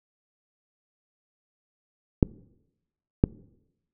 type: clicks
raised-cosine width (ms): 3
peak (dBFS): -3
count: 2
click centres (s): 2.228 / 3.239
effects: noise-tail reverb RT60 0.9 s tail -23 dB re dry